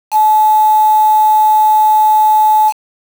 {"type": "tone with quantisation", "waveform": "sine", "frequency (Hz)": 860, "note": "A5", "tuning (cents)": -40, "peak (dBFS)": -6, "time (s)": [0.11, 2.73], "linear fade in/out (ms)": 50, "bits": 4, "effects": []}